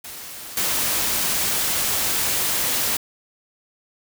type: noise with level steps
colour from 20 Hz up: white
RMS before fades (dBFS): -36 / -22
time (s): 0.04-2.97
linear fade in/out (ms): 5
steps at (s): 0.57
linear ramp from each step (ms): 2
effects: none